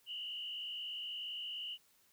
sine tone with frequency modulation, 2928 Hz, F#7, 19 cents flat, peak -40 dBFS, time 0.06-1.78 s, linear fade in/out 50 ms, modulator 57 Hz, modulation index 2, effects white hiss -70 dBFS RMS until 2.12 s

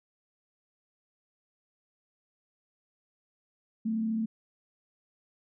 sine tone with frequency modulation, 222 Hz, A3, 16 cents sharp, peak -27 dBFS, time 3.85-4.26 s, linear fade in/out 10 ms, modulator 33.8 Hz, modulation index 0.28, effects none

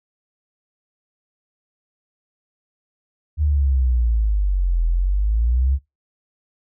sine exponential two-way sweep, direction down then up, 77.3 to 41.2 to 69.9 Hz, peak -15 dBFS, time 3.37-5.79 s, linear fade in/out 50 ms, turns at 4.86 s, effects noise-tail reverb RT60 0.2 s tail -20 dB re dry

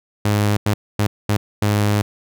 sawtooth tone bursts at uneven times, 103.83 Hz, G#2, in tune, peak -11 dBFS, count 5, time 0.25-0.57 / 0.66-0.74 / 0.99-1.07 / 1.29-1.37 / 1.62-2.02 s, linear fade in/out 5 ms, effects none

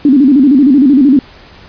sine tone with vibrato, 273.1 Hz, C#4, 26 cents flat, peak -3 dBFS, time 0.05-1.19 s, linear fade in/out 2 ms, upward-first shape square, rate 13 Hz, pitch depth 120 cents each way, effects pink hiss -37 dBFS RMS until 1.68 s + resampled to 11025 Hz

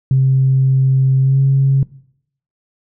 sine tone with pitch glide, 132.8 to 135.98 Hz, C3 to C#3, +26 to -33 cents, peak -8 dBFS, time 0.11-1.83 s, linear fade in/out 2 ms, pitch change +41 cents, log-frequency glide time 1.21-1.39 s, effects noise-tail reverb RT60 0.7 s tail -21 dB re dry + tanh soft clip ceiling -4 dBFS

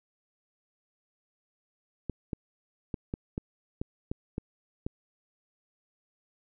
clicks, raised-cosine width 3 ms, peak -19 dBFS, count 9, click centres 2.097 / 2.332 / 2.942 / 3.139 / 3.379 / 3.815 / 4.115 / 4.381 / 4.865 s, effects none

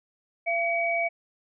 sine tone pair together, 679.4 / 2268 Hz, F5 / C#7, -48 / +39 cents, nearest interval octave + major sixth, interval 2087 cents, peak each -26 dBFS, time 0.46-1.09 s, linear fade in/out 20 ms, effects none

